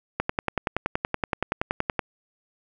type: click train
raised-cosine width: 0.5 ms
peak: -8 dBFS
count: 20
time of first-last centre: 0.2-1.992 s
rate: 10.6 Hz
effects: none